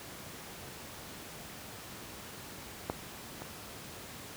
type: clicks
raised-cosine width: 1 ms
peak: -17 / -26 dBFS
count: 2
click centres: 2.899 / 3.42 s
effects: pink hiss -46 dBFS RMS until 4.36 s + high-pass 80 Hz 12 dB/octave